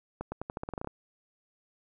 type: accelerating click train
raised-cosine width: 1 ms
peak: -21 dBFS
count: 12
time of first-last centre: 0.21-0.873 s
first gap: 110 ms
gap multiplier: 0.87
effects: none